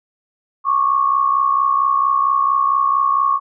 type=tone pair together; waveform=sine; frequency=1100 / 1164.4 Hz; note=C#6 / D6; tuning=-14 / -15 cents; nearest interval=minor second; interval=99 cents; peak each=-14 / -19 dBFS; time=0.64-3.4 s; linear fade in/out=50 ms; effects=none